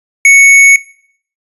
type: tone with hard clipping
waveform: sine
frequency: 2217 Hz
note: C#7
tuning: in tune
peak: -3 dBFS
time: 0.25-0.76 s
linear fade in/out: 2 ms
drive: 11 dB
effects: noise-tail reverb RT60 0.6 s tail -21 dB re dry + resampled to 32000 Hz